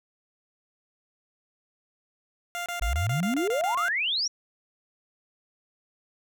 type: tone bursts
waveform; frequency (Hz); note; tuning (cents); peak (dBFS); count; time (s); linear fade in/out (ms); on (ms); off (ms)
15% pulse; 698.5; F5; 0; -24; 10; 2.55-3.884; 0; 110; 26
type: exponential sweep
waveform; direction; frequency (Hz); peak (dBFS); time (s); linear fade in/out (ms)
sine; up; 45.88 to 5890; -24; 2.81-4.28; 10
effects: none